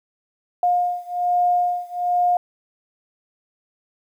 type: beating tone pair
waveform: sine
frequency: 711 / 712.2 Hz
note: F5 / F5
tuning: +31 / +34 cents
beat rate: 1.2 Hz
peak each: -20 / -21 dBFS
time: 0.63-2.37 s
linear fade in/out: 2 ms
effects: 9-bit